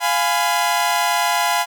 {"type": "chord", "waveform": "sawtooth", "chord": "F diminished", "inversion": "none", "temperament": "equal with one note detuned", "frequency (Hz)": [698.5, 830.6, 1003.3], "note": ["F5", "Ab5", "Cb6"], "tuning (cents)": [0, 0, 27], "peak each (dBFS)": -17, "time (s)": [0, 1.66], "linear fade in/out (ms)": 50, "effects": []}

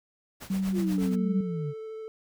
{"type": "noise with tremolo", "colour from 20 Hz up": "pink", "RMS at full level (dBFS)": -40, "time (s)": [0.4, 1.16], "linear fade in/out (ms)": 20, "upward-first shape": "triangle", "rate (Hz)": 8.2, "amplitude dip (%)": 85}
{"type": "tone with pitch glide", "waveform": "sine", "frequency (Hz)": [191.5, 187.99], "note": ["G3", "F#3"], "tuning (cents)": [-40, 28], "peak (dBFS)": -25, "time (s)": [0.5, 1.41], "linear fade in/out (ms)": 5, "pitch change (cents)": -32, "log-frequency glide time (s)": [0.8, 0.85]}
{"type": "exponential sweep", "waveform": "sine", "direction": "down", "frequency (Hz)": [370, 138.3], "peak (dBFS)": -29, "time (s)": [0.72, 1.74], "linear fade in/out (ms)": 50}
{"type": "tone with vibrato", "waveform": "triangle", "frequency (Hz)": 440, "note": "A4", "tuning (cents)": 0, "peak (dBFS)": -34, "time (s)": [0.98, 2.08], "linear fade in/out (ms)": 0, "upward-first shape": "sine", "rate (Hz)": 13, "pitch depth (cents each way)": 9}
{"effects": []}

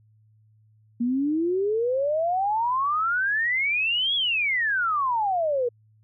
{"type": "exponential two-way sweep", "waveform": "sine", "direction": "up then down", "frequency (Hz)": [232.4, 3400, 467.3], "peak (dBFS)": -21, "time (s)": [1, 5.69], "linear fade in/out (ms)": 10, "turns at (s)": 4.15, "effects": ["added 108 Hz sine -56 dBFS peak until 6.03 s"]}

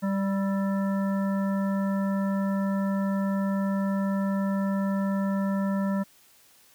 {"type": "harmonic tone with a mistuned harmonic", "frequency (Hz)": 196, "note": "G3", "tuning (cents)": 0, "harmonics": [1, 3, 5, 7, 9], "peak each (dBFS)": [-24, -34, -38, -41, -43], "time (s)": [0.02, 6.04], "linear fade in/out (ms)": 20, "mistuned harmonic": 7, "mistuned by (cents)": -47, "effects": ["white hiss -58 dBFS RMS until 6.74 s"]}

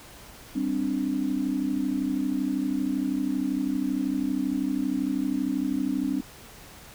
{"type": "chord", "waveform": "sine", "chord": "G suspended fourth", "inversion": "none", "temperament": "just", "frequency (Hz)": [196, 261.3, 294], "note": ["G3", "C4", "D4"], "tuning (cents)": [0, -2, 2], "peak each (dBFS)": [-32, -27, -28], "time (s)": [0.55, 6.21], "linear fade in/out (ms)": 10, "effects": ["pink hiss -47 dBFS RMS until 6.94 s"]}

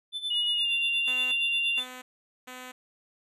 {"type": "tone with tremolo", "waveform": "triangle", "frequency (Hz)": 3520, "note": "A7", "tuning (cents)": 0, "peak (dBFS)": -26, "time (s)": [0.12, 1.88], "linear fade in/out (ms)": 50, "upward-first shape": "sine", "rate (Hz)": 8.5, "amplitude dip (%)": 80}
{"type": "tone with pitch glide", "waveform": "sine", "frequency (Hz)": [2900, 2775], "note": ["F#7", "F7"], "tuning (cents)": [-35, -12], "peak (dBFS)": -25, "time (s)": [0.3, 1.8], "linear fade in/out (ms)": 10, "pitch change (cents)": -77, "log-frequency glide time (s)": [0.52, 0.72]}
{"type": "tone bursts", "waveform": "5% pulse", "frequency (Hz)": 253.2, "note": "B3", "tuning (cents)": 43, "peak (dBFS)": -29, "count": 3, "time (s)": [1.07, 2.72], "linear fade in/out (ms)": 10, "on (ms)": 250, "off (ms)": 450}
{"effects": ["resampled to 32000 Hz"]}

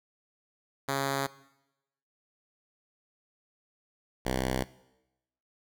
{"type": "tone pair in turn", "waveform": "5% pulse", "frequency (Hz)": [137.6, 64.42], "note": ["C#3", "C2"], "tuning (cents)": [-12, -26], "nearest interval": "octave + minor second", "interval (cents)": 1314, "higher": "first", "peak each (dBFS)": [-17, -17], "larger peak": "neither", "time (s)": [[0.88, 1.27], [4.25, 4.64]], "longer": "neither", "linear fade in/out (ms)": 10, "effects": ["noise-tail reverb RT60 0.9 s tail -19 dB re dry"]}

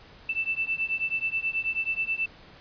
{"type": "beating tone pair", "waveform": "sine", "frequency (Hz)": [2652, 2661.3], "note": ["E7", "E7"], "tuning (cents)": [10, 16], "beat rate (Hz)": 9.3, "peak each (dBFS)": -29, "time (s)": [0.29, 2.26], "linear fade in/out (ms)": 5, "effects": ["pink hiss -51 dBFS RMS until 2.6 s", "resampled to 11025 Hz"]}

